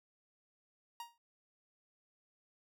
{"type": "tone with exponential decay", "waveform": "45% pulse", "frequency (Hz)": 940, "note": "A#5", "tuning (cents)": 14, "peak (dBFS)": -40, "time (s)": [1, 1.18], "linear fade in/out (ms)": 2, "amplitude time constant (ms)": 37, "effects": []}